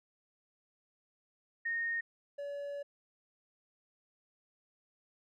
sine / triangle tone pair in turn, 1849 / 570.1 Hz, A#6 / C#5, -15 / +48 cents, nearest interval octave + minor sixth, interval 2037 cents, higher first, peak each -32 / -36 dBFS, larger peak first, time 1.65-2.01 / 2.38-2.83 s, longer second, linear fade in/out 10 ms, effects none

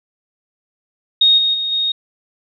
sine tone with level steps, 3726 Hz, A#7, 2 cents flat, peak -8 / -13 / -18 / -15 dBFS, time 1.21-1.92 s, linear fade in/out 5 ms, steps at 1.37 / 1.53 / 1.71 s, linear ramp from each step 20 ms, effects none

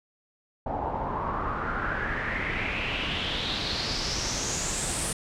pink noise with low-pass filter sweep, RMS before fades -30 dBFS, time 0.66-5.13 s, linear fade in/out 5 ms, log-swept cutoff 760 to 9400 Hz, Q 5, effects none

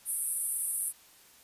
pink band-pass noise, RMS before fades -33 dBFS, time 0.05-0.93 s, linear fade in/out 50 ms, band 8800 to 12000 Hz, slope 96 dB/octave, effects white hiss -58 dBFS RMS until 1.43 s + resampled to 32000 Hz

